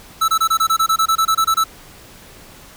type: tone bursts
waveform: square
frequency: 1315 Hz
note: E6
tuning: 5 cents flat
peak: -13 dBFS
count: 15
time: 0.21-1.641 s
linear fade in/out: 10 ms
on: 73 ms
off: 24 ms
effects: pink hiss -42 dBFS RMS until 2.76 s